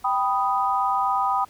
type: chord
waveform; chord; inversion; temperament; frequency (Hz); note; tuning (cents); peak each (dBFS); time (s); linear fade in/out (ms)
sine; G augmented; none; equal; 784 / 987.8 / 1244.5; G5 / B5 / D#6; 0 / 0 / 0; -24; 0.04-1.45; 10
effects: pink hiss -53 dBFS RMS until 1.49 s